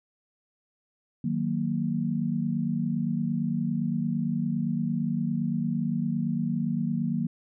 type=chord; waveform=sine; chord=D# minor; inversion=none; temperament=equal; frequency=155.56 / 185 / 233.1 Hz; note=D#3 / F#3 / A#3; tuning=0 / 0 / 0 cents; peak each=-30 / -30 / -28 dBFS; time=1.24-7.27 s; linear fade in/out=5 ms; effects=none